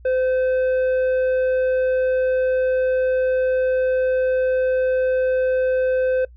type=tone with tanh clipping; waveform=triangle; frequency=514 Hz; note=C5; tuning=31 cents flat; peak=-18 dBFS; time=0.05-6.25 s; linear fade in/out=5 ms; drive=11 dB; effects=noise-tail reverb RT60 0.1 s tail -23 dB re dry + added 60 Hz sine -42 dBFS peak until 6.36 s